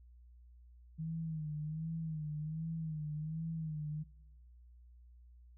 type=tone with vibrato; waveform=sine; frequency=157.1 Hz; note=D#3; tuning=17 cents sharp; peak=-37 dBFS; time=0.98-4.04 s; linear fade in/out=20 ms; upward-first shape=sine; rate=1.3 Hz; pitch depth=72 cents each way; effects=noise-tail reverb RT60 0.9 s tail -19 dB re dry + added 60 Hz sine -56 dBFS peak until 5.57 s